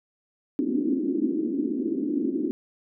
pink band-pass noise, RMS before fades -26 dBFS, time 0.59-2.51 s, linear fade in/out 0 ms, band 250 to 340 Hz, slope 48 dB/octave, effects none

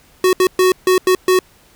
square tone bursts at uneven times, 369.9 Hz, F#4, in tune, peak -10 dBFS, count 6, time 0.24-0.33 / 0.4-0.47 / 0.59-0.72 / 0.87-0.98 / 1.07-1.15 / 1.28-1.39 s, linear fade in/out 2 ms, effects pink hiss -50 dBFS RMS until 1.75 s

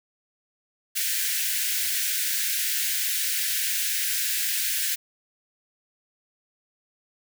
white high-pass noise, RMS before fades -26 dBFS, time 0.95-4.96 s, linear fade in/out 20 ms, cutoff 1500 Hz, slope 96 dB/octave, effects none

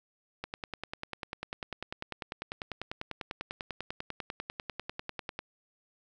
click train, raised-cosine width 0.3 ms, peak -20 dBFS, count 51, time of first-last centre 0.44-5.39 s, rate 10.1 Hz, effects none

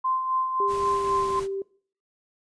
sine tone with tremolo, 1040 Hz, C6, 11 cents flat, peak -21 dBFS, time 0.04-1.4 s, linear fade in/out 10 ms, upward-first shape sine, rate 3.8 Hz, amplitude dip 50%
sine tone with pitch glide, 399.2 to 390.8 Hz, G4 to G4, +32 to -5 cents, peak -27 dBFS, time 0.6-1.62 s, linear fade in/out 2 ms, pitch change -37 cents, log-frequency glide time 0.9-1.28 s
pink noise, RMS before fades -40 dBFS, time 0.67-1.48 s, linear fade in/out 50 ms
effects noise-tail reverb RT60 0.5 s tail -22 dB re dry + resampled to 22050 Hz

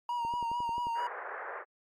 triangle tone with vibrato, 946 Hz, A#5, 25 cents sharp, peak -29 dBFS, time 0.09-1.07 s, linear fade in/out 2 ms, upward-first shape sine, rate 4.5 Hz, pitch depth 42 cents each way
click train, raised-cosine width 2 ms, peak -32 dBFS, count 8, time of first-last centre 0.25-0.869 s, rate 11.3 Hz
white band-pass noise, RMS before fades -41 dBFS, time 0.94-1.65 s, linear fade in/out 50 ms, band 410 to 1800 Hz, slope 48 dB/octave
effects Opus 48 kbps

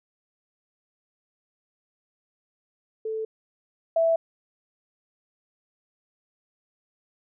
sine tone pair in turn, 440 / 659.3 Hz, A4 / E5, 0 / 0 cents, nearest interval perfect fifth, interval 700 cents, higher second, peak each -27 / -18 dBFS, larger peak second, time 3.05-3.25 / 3.96-4.16 s, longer neither, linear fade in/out 5 ms, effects none

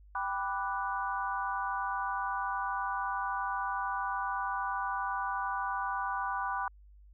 sine chord, G major seventh, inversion none, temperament equal, 784 / 987.8 / 1174.7 / 1480 Hz, G5 / B5 / D6 / F#6, 0 / 0 / 0 / 0 cents, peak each -37 / -35 / -37 / -38 dBFS, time 0.15-6.68 s, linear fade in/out 2 ms, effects added 50 Hz sine -53 dBFS peak until 7.13 s

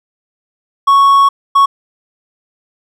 triangle tone bursts at uneven times, 1108.7 Hz, C#6, in tune, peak -3 dBFS, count 2, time 0.87-1.29 / 1.55-1.66 s, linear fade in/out 10 ms, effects none

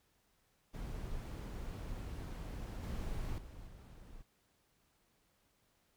brown noise with level steps, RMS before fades -43 / -40 / -51 / -54 dBFS, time 0.73-4.23 s, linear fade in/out 20 ms, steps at 2.83 / 3.38 / 3.67 s, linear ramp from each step 2 ms, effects pink hiss -75 dBFS RMS until 5.96 s

